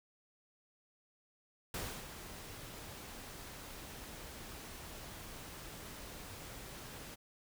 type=noise with ADSR envelope; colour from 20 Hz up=pink; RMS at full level=-40 dBFS; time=1.74-7.16 s; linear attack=3 ms; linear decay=290 ms; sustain=-9 dB; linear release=23 ms; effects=none